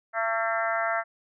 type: harmonic tone with a mistuned harmonic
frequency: 225.5 Hz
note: A3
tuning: 43 cents sharp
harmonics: 3 / 4 / 5 / 6 / 7 / 8 / 9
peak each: -28 / -35 / -36 / -30 / -33 / -34 / -36 dBFS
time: 0.13-1.04 s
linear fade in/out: 50 ms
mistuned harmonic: 7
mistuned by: +16 cents
effects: none